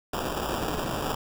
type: noise with sample-and-hold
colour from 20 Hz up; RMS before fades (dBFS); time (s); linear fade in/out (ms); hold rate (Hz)
blue; -30; 0.13-1.15; 5; 2100
effects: none